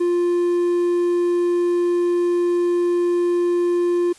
triangle tone, 350 Hz, F4, 4 cents sharp, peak -14 dBFS, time 0-4.13 s, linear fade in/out 10 ms, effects white hiss -48 dBFS RMS until 4.18 s + resampled to 24000 Hz

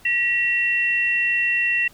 sine tone pair together, 1925 / 2722 Hz, B6 / F7, -45 / -45 cents, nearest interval tritone, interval 600 cents, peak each -21 / -20 dBFS, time 0.05-1.88 s, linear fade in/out 5 ms, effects pink hiss -51 dBFS RMS until 1.93 s

